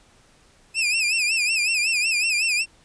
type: tone with vibrato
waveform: sawtooth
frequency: 2546 Hz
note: D#7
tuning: 39 cents sharp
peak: -16 dBFS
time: 0.74-2.66 s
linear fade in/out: 50 ms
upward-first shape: sine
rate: 5.4 Hz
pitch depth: 120 cents each way
effects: pink hiss -56 dBFS RMS until 2.84 s + resampled to 22050 Hz